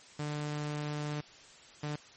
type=tone bursts at uneven times; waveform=sawtooth; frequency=148.7 Hz; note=D3; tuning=22 cents sharp; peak=-30 dBFS; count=2; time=0.19-1.21 / 1.83-1.96 s; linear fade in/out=5 ms; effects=white hiss -55 dBFS RMS until 2.16 s + MP3 32 kbps